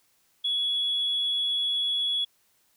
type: tone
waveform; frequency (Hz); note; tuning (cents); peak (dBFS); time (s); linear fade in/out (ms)
sine; 3373; G#7; +26; -23; 0.44-2.25; 10
effects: tanh soft clip ceiling -19 dBFS + white hiss -67 dBFS RMS until 2.76 s